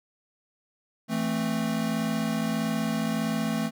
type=chord; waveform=square; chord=A minor; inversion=second; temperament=equal; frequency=164.81 / 220 / 261.6 Hz; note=E3 / A3 / C4; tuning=0 / 0 / 0 cents; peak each=-33 / -28 / -33 dBFS; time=1.08-3.71 s; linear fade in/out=50 ms; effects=none